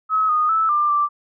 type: tone with pitch steps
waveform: sine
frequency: 1283 / 1234 / 1311 / 1191 / 1174 Hz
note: E6 / D#6 / E6 / D6 / D6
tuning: -47 / -15 / -10 / +24 / -1 cents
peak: -15 dBFS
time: 0.09-1.09 s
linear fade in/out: 50 ms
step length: 200 ms
effects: none